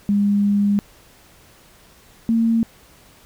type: tone pair in turn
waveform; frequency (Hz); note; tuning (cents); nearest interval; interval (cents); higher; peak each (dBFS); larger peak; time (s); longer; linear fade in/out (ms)
sine; 203.1 / 228; G#3 / A#3; -38 / -38; major second; 200; second; -14; neither; 0.09-0.79 / 2.29-2.63; first; 0
effects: pink hiss -50 dBFS RMS until 3.25 s